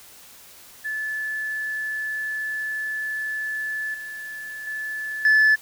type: tone with level steps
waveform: sine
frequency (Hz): 1734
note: A6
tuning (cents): -26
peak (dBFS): -25 / -32 / -27 / -11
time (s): 0.84-5.56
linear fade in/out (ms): 20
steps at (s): 3.94 / 4.67 / 5.25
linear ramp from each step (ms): 2
effects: tanh soft clip ceiling -12 dBFS + white hiss -47 dBFS RMS until 5.61 s